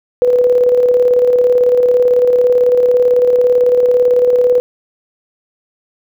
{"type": "tone with tremolo", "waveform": "sine", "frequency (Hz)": 493.9, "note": "B4", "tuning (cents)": 0, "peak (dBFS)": -6, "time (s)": [0.22, 4.6], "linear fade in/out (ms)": 0, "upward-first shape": "square", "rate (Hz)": 18, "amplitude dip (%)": 35, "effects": []}